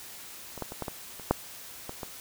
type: clicks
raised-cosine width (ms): 1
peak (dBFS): -26 / -18 / -24 / -18 / -19 / -30 / -7 / -22 / -21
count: 9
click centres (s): 0.577 / 0.623 / 0.721 / 0.823 / 0.882 / 1.197 / 1.31 / 1.894 / 2.032
effects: white hiss -45 dBFS RMS until 2.2 s